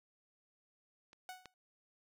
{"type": "clicks", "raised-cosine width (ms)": 0.2, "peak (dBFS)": [-41, -31], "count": 2, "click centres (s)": [1.131, 1.457]}
{"type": "tone with exponential decay", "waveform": "sawtooth", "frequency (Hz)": 740, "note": "F#5", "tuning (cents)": 0, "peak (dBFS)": -39, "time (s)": [1.29, 1.54], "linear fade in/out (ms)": 1, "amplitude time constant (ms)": 54}
{"effects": []}